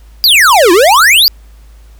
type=exponential two-way sweep; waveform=square; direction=down then up; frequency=4977 to 325.3 to 4977 Hz; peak=-4 dBFS; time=0.24-1.28 s; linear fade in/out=0 ms; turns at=0.72 s; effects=added 53 Hz sine -34 dBFS peak until 1.99 s + pink hiss -49 dBFS RMS until 1.99 s